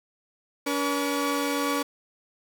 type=tone cluster; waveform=sawtooth; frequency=284.6 / 480.6 / 1136 Hz; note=C#4 / B4 / C#6; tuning=+46 / -47 / +42 cents; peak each=-23 / -27 / -27 dBFS; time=0.66-1.83 s; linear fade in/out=10 ms; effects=9-bit